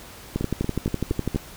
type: two click trains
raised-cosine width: 3 ms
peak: -13 / -10 dBFS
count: 5 / 13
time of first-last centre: 0.41-1.347 / 0.36-1.36 s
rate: 4.27 / 12 Hz
effects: pink hiss -43 dBFS RMS until 1.56 s